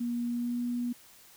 sine tone with pitch glide, 238.8 to 242 Hz, A#3 to B3, +42 to -35 cents, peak -29 dBFS, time 0-0.93 s, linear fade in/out 10 ms, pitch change +23 cents, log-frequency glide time 0.3-0.61 s, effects white hiss -56 dBFS RMS until 1.36 s

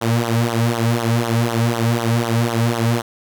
sawtooth tone with flanger, 116.54 Hz, A#2, in tune, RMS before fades -18 dBFS, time 0.01-3.02 s, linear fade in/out 10 ms, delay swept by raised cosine 0.4 to 2.9 ms, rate 4 Hz, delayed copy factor -1, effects none

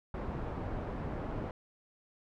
pink low-pass noise, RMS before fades -38 dBFS, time 0.14-1.51 s, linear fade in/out 2 ms, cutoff 950 Hz, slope 12 dB/octave, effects none

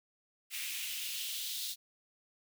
white noise with high-pass filter sweep, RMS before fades -39 dBFS, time 0.5-1.76 s, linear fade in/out 50 ms, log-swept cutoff 2300 to 3900 Hz, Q 2.8, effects none

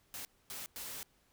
white noise bursts at uneven times, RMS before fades -44 dBFS, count 3, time 0.14-0.25 / 0.5-0.66 / 0.76-1.03 s, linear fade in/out 0 ms, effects pink hiss -71 dBFS RMS until 1.32 s

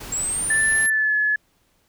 pink noise, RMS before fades -36 dBFS, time 0-0.87 s, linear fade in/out 10 ms
sine linear sweep, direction up, 7500 to 11260 Hz, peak -22 dBFS, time 0.12-0.9 s, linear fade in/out 5 ms
sine tone with pitch glide, 1760 to 1709.9 Hz, A6 to A6, 0 to -50 cents, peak -17 dBFS, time 0.5-1.36 s, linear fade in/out 5 ms, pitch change -50 cents, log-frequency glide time 0.87-1.15 s
effects pink hiss -64 dBFS RMS until 1.88 s

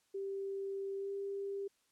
sine tone with pitch glide, 392 to 396.6 Hz, G4 to G4, 0 to +20 cents, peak -37 dBFS, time 0.14-1.68 s, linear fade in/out 10 ms, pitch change +20 cents, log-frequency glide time 0.97-1.1 s, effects white hiss -75 dBFS RMS until 1.91 s + low-pass 10000 Hz 12 dB/octave

